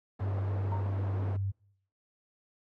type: band-pass noise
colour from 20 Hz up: pink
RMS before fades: -43 dBFS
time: 0.19-1.37 s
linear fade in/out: 10 ms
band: 190 to 870 Hz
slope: 12 dB/octave
type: tone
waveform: sine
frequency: 98 Hz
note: G2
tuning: in tune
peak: -29 dBFS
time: 0.2-1.52 s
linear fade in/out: 20 ms
type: tone with exponential decay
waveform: sine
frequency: 923 Hz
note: A#5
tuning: 17 cents flat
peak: -33 dBFS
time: 0.72-0.94 s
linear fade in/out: 0 ms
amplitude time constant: 47 ms
effects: noise-tail reverb RT60 0.7 s tail -26 dB re dry